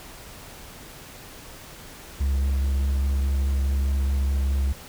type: tone with vibrato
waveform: triangle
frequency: 68.2 Hz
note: C#2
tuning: 28 cents flat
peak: -18 dBFS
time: 2.2-4.73 s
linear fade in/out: 10 ms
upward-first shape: sine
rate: 4.8 Hz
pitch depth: 14 cents each way
effects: pink hiss -43 dBFS RMS until 4.88 s